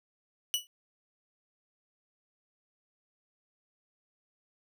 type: tone with exponential decay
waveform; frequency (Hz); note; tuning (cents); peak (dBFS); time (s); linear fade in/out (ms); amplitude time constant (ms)
sawtooth; 2947; F#7; -8; -21; 0.54-0.67; 0; 28
effects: none